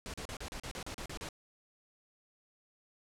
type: noise bursts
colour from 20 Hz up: pink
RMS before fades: -42 dBFS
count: 11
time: 0.06-1.288 s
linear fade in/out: 0 ms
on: 78 ms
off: 37 ms
effects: low-pass 9000 Hz 12 dB/octave